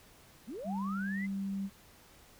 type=linear sweep; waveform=sine; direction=up; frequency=187.5 to 2092 Hz; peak=-39 dBFS; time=0.47-1.27 s; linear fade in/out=20 ms
type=tone; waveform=sine; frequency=196 Hz; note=G3; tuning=in tune; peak=-33 dBFS; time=0.64-1.7 s; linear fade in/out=50 ms
effects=pink hiss -59 dBFS RMS until 2.39 s